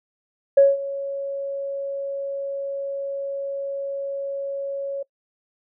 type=tone with ADSR envelope; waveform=sine; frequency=554.4 Hz; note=C#5; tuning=in tune; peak=-7 dBFS; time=0.57-5.03 s; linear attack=8 ms; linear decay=190 ms; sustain=-18 dB; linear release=8 ms; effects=noise-tail reverb RT60 0.1 s tail -22 dB re dry + tanh soft clip ceiling -4 dBFS